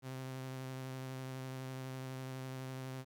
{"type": "tone with vibrato", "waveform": "sawtooth", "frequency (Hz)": 130.81, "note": "C3", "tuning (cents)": 0, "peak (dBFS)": -38, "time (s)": [0.02, 3.05], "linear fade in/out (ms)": 50, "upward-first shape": "triangle", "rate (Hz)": 12, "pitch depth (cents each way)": 19, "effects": ["12-bit"]}